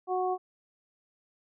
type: harmonic tone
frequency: 368.1 Hz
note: F#4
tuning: 9 cents flat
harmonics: 1 / 2 / 3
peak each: -30 / -29 / -37 dBFS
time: 0.07-0.38 s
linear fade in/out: 50 ms
effects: none